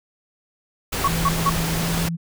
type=noise; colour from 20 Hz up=pink; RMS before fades=-25 dBFS; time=0.92-2.09 s; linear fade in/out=10 ms
type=tone bursts; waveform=sine; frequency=1114 Hz; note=C#6; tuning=8 cents sharp; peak=-15 dBFS; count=3; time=1.04-1.497 s; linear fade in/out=5 ms; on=39 ms; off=170 ms
type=tone with pitch glide; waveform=sine; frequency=164.81 to 167.21 Hz; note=E3 to E3; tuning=0 to +25 cents; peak=-23 dBFS; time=1.06-2.17 s; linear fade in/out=20 ms; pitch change=+25 cents; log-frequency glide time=1.79-1.91 s
effects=none